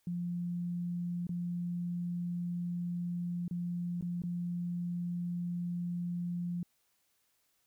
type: tone with dropouts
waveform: sine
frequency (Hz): 174.61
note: F3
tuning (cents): 0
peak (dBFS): -33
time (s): 0.07-6.63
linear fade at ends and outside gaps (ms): 2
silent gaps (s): 1.269-1.292 / 3.48-3.51 / 4.011-4.024 / 4.22-4.236
effects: white hiss -75 dBFS RMS until 7.66 s